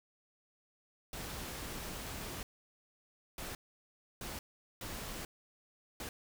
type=noise bursts at uneven times; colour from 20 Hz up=pink; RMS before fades=-43 dBFS; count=5; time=1.13-2.43 / 3.38-3.55 / 4.21-4.39 / 4.81-5.25 / 6-6.09 s; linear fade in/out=2 ms; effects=none